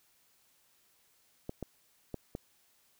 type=clicks; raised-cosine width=2 ms; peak=-24 dBFS; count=4; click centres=1.494 / 1.627 / 2.143 / 2.351 s; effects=white hiss -69 dBFS RMS until 2.99 s